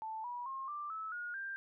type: tone with pitch steps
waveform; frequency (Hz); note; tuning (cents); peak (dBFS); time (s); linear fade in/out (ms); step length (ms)
sine; 880 / 970.8 / 1071 / 1181.5 / 1303.4 / 1437.8 / 1586.2; A5 / B5 / C6 / D6 / E6 / F6 / G6; 0 / -30 / +40 / +10 / -20 / +50 / +20; -39; 0.02-1.56; 0; 220
effects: none